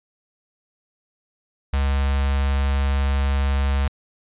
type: tone with notch filter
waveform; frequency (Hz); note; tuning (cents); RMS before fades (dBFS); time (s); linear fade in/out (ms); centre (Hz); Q
square; 69; C#2; -7; -20; 1.73-3.88; 5; 310; 0.65
effects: resampled to 8000 Hz